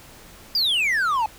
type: exponential sweep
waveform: triangle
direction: down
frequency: 4978 to 838 Hz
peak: -17 dBFS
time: 0.55-1.26 s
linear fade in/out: 2 ms
effects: pink hiss -46 dBFS RMS until 1.38 s